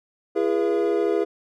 triangle tone cluster, 337.9 / 411.4 / 483.8 / 679 Hz, E4 / G#4 / B4 / F5, +43 / -16 / -36 / -49 cents, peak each -23 / -20 / -24 / -29 dBFS, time 0.35-1.25 s, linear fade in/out 20 ms, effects none

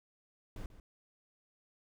brown noise with echo, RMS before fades -42 dBFS, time 0.56-0.66 s, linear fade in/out 2 ms, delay 140 ms, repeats 1, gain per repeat -13 dB, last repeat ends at 0.8 s, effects none

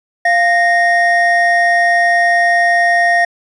triangle tone pair together, 695 / 1855.4 Hz, F5 / A#6, -9 / -9 cents, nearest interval octave + perfect fourth, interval 1700 cents, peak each -10 dBFS, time 0.25-3.25 s, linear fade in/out 5 ms, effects resampled to 22050 Hz

